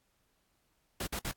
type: noise bursts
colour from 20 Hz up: pink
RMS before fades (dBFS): -36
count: 3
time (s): 1-1.315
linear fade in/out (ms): 5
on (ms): 69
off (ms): 54
effects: pink hiss -75 dBFS RMS until 1.36 s + AAC 64 kbps